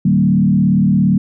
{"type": "tone with frequency modulation", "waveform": "sine", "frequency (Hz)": 190, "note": "F#3", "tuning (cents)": 46, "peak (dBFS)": -9, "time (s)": [0.05, 1.18], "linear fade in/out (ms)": 5, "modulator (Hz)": 37.4, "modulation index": 1.2, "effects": []}